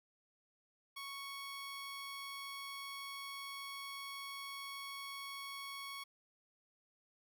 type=tone; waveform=15% pulse; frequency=1108.7 Hz; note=C#6; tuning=in tune; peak=-38 dBFS; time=0.96-6.04 s; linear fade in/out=10 ms; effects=none